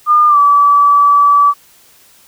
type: tone with pitch glide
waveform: sine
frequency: 1210 to 1151.4 Hz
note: D#6 to D6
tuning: -49 to -35 cents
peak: -5 dBFS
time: 0.06-1.54 s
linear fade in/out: 50 ms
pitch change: -86 cents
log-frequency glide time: 0.28-0.38 s
effects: white hiss -46 dBFS RMS until 2.27 s